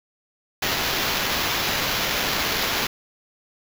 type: noise with sample-and-hold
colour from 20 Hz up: blue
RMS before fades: -24 dBFS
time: 0.62-2.87 s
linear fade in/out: 5 ms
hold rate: 8820 Hz
effects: none